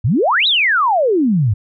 sine exponential two-way sweep, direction up then down, 95 to 4007 to 95 Hz, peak -11 dBFS, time 0.04-1.54 s, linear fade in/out 10 ms, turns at 0.47 s, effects none

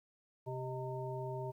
harmonic tone with a mistuned harmonic, 130.4 Hz, C3, 5 cents flat, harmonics 1 / 3 / 5 / 7, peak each -41 / -43 / -45 / -46 dBFS, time 0.46-1.52 s, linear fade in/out 20 ms, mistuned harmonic 5, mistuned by -68 cents, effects 12-bit

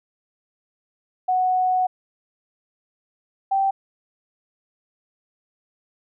sine tone pair in turn, 739 / 779.5 Hz, F#5 / G5, -2 / -10 cents, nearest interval minor second, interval 92 cents, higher second, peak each -17 dBFS, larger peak neither, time 1.28-1.87 / 3.51-3.71 s, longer first, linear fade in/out 10 ms, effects none

